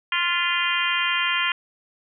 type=harmonic tone with a mistuned harmonic; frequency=349.2 Hz; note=F4; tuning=in tune; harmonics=3 / 4 / 5 / 6 / 7 / 8 / 9; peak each=-28 / -28 / -28 / -28 / -28 / -28 / -28 dBFS; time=0.12-1.52 s; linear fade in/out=2 ms; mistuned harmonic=6; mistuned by=-42 cents; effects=none